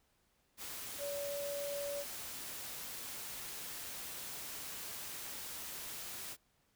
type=tone in noise; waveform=sine; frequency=570 Hz; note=C#5; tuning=48 cents sharp; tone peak=-38 dBFS; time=0.98-2.05 s; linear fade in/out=50 ms; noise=white; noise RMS=-45 dBFS; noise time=0.57-6.37 s; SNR=+4 dB; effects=pink hiss -75 dBFS RMS until 6.75 s